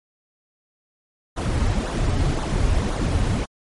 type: noise with flanger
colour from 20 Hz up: brown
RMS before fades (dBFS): -21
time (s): 1.36-3.46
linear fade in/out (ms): 20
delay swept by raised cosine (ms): 0.37 to 6.07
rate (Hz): 1.9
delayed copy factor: -0.6
effects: MP3 48 kbps